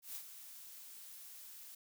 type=noise with ADSR envelope; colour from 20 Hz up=blue; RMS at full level=-44 dBFS; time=0.02-1.75 s; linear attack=130 ms; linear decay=75 ms; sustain=-9 dB; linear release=5 ms; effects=none